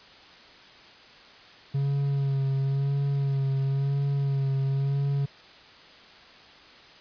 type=tone with vibrato; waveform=triangle; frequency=138 Hz; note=C#3; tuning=7 cents flat; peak=-21 dBFS; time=1.74-5.26 s; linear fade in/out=10 ms; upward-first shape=sine; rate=0.97 Hz; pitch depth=29 cents each way; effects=white hiss -50 dBFS RMS until 7 s + resampled to 11025 Hz

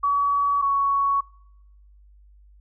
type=tone pair in turn; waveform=sine; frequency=1135 / 1114.9 Hz; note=C#6 / C#6; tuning=+41 / +10 cents; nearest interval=unison; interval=31 cents; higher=first; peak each=-18 dBFS; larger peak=neither; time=0.03-0.62 / 0.62-1.21 s; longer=neither; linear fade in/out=10 ms; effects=noise-tail reverb RT60 0.9 s tail -26 dB re dry + added 50 Hz sine -49 dBFS peak until 2.6 s

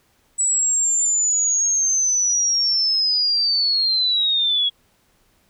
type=linear sweep; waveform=sine; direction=down; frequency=7890 to 3322 Hz; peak=-16 dBFS; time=0.38-4.7 s; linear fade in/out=20 ms; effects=pink hiss -61 dBFS RMS until 5.49 s

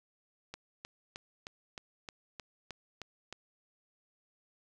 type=click train; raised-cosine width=0.2 ms; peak=-25 dBFS; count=10; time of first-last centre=0.54-3.326 s; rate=3.23 Hz; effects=none

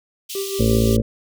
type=high-pass noise; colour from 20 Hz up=pink; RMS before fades=-31 dBFS; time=0.29-0.97 s; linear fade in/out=10 ms; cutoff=2700 Hz; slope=48 dB/octave
type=tone with tremolo; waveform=triangle; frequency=392 Hz; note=G4; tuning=in tune; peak=-20 dBFS; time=0.35-0.97 s; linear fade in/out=2 ms; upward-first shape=sine; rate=5.8 Hz; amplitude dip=55%
type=harmonic tone; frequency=56.1 Hz; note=A1; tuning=34 cents sharp; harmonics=1 / 2 / 4 / 5 / 6 / 7 / 8 / 9 / 10; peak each=-21 / -19 / -19 / -28 / -31 / -31 / -27 / -27 / -29 dBFS; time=0.59-1.02 s; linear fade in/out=10 ms
effects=none

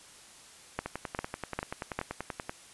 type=two click trains; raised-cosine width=0.5 ms; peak=-19 / -15 dBFS; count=18 / 4; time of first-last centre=0.86-2.495 / 0.79-1.99 s; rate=10.4 / 2.5 Hz; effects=white hiss -53 dBFS RMS until 2.73 s + resampled to 24000 Hz

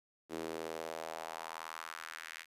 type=tone with high-pass filter sweep; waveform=sawtooth; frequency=81 Hz; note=E2; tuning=30 cents flat; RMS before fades=-44 dBFS; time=0.29-2.46 s; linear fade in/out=50 ms; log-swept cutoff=330 to 2000 Hz; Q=2.2; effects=resampled to 32000 Hz + 11-bit

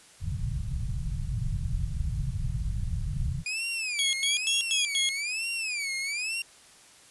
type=low-pass noise; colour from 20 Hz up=pink; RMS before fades=-30 dBFS; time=0.2-3.44 s; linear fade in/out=50 ms; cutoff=160 Hz; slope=48 dB/octave
type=tone with vibrato; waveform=sawtooth; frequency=2431 Hz; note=D#7; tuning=41 cents flat; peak=-26 dBFS; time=3.46-6.42 s; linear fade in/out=2 ms; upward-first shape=sine; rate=1.1 Hz; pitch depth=220 cents each way
type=tone bursts; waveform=sawtooth; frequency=3322 Hz; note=G#7; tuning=in tune; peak=-21 dBFS; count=5; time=3.99-5.09 s; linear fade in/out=0 ms; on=140 ms; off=100 ms
effects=white hiss -54 dBFS RMS until 7.1 s + resampled to 24000 Hz

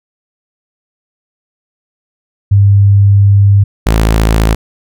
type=tone pair in turn; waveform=sine / sawtooth; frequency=100 / 54.68 Hz; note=G2 / A1; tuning=+35 / -10 cents; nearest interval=minor seventh; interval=1045 cents; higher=first; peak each=-3 dBFS; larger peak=neither; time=2.51-3.64 / 3.86-4.55 s; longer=first; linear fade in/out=10 ms; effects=none

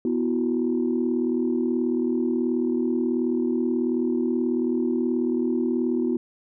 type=chord; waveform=sine; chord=B suspended fourth; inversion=none; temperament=equal with one note detuned; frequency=246.9 / 329.6 / 368.1 Hz; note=B3 / E4 / F#4; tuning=0 / 0 / -9 cents; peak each=-23 / -26 / -26 dBFS; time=0.05-6.17 s; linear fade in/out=2 ms; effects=tanh soft clip ceiling -13 dBFS

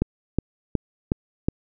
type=click train; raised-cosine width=3 ms; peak=-7 dBFS; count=5; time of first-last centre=0.02-1.485 s; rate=2.73 Hz; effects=none

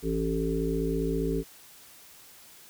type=harmonic tone; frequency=55 Hz; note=A1; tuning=in tune; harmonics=1 / 3 / 5 / 7 / 8; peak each=-32 / -32 / -32 / -32 / -32 dBFS; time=0.02-1.44 s; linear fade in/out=50 ms; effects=white hiss -52 dBFS RMS until 2.69 s

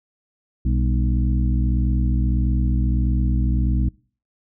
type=harmonic tone with a mistuned harmonic; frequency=61.6 Hz; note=B1; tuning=4 cents flat; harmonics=1 / 2 / 3 / 4 / 5; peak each=-18 / -24 / -28 / -30 / -32 dBFS; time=0.65-3.89 s; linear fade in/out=5 ms; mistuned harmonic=3; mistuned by=+120 cents; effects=noise-tail reverb RT60 0.4 s tail -23 dB re dry

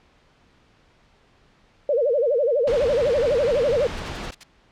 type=tone with vibrato; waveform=sine; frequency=523.3 Hz; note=C5; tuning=in tune; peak=-17 dBFS; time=1.89-3.87 s; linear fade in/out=2 ms; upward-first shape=sine; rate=12 Hz; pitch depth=240 cents each way
type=noise; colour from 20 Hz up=pink; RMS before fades=-31 dBFS; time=2.67-4.31 s; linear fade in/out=5 ms
type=noise bursts; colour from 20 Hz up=blue; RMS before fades=-31 dBFS; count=6; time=3.97-4.435 s; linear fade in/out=5 ms; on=30 ms; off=57 ms
effects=pink hiss -58 dBFS RMS until 4.71 s + low-pass 4000 Hz 12 dB/octave

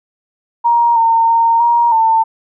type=tone with pitch steps; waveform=sine; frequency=941 / 913 / 920 / 943 / 897 Hz; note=A#5 / A#5 / A#5 / A#5 / A5; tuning=+16 / -36 / -23 / +20 / +33 cents; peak=-8 dBFS; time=0.64-2.24 s; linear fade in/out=20 ms; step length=320 ms; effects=none

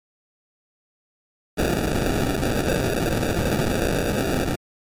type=noise with sample-and-hold; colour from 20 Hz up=white; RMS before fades=-22 dBFS; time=1.57-4.56 s; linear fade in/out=20 ms; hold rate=1050 Hz; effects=MP3 64 kbps

